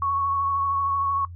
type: tone with vibrato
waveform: sine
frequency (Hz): 1108.7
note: C#6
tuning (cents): 0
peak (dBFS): -21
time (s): 0.02-1.25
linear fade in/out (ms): 2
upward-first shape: sine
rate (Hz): 13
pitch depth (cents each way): 17
effects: noise-tail reverb RT60 0.1 s tail -20 dB re dry + added 87 Hz sine -36 dBFS peak until 1.35 s